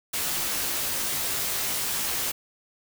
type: noise with comb filter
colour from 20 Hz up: white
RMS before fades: -28 dBFS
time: 0.13-2.32 s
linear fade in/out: 10 ms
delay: 16 ms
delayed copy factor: -0.65
effects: none